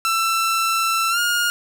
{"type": "tone with pitch glide", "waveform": "sawtooth", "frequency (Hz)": [1336, 1423.6], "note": ["E6", "F6"], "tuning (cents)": [23, 33], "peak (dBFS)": -14, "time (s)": [0.05, 1.5], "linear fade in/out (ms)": 0, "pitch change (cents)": 110, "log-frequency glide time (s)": [1.1, 1.19], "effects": []}